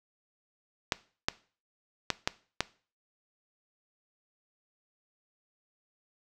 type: clicks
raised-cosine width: 0.2 ms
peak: -8 dBFS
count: 5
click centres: 0.922 / 1.285 / 2.103 / 2.275 / 2.606 s
effects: noise-tail reverb RT60 0.4 s tail -19 dB re dry